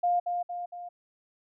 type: tone with echo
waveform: sine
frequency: 705 Hz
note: F5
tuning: 16 cents sharp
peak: -22 dBFS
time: 0.03-0.2 s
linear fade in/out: 10 ms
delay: 230 ms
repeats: 3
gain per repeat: -5 dB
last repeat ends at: 0.89 s
effects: none